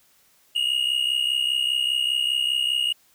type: tone pair together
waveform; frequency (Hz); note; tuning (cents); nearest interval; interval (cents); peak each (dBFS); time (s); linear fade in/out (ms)
triangle; 2836 / 2901; F7 / F#7; +26 / -35; unison; 39; -22; 0.55-2.93; 10
effects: white hiss -60 dBFS RMS until 3.14 s